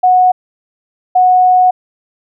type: tone pair in turn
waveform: sine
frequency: 734 / 734 Hz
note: F#5 / F#5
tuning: -14 / -14 cents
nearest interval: unison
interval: 0 cents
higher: neither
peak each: -5 dBFS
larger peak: neither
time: 0.03-0.32 / 1.15-1.71 s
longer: second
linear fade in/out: 10 ms
effects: none